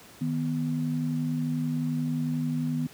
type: tone pair together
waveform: sine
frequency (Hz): 155.56 / 246.9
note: D#3 / B3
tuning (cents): 0 / 0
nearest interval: minor sixth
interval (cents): 800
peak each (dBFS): -28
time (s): 0.21-2.87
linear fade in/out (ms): 5
effects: pink hiss -50 dBFS RMS until 2.93 s + high-pass 100 Hz 12 dB/octave